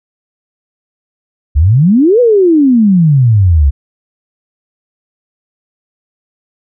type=exponential two-way sweep; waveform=sine; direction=up then down; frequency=65.9 to 505 to 65.9 Hz; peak=-4 dBFS; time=1.55-3.71 s; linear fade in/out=20 ms; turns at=2.2 s; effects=none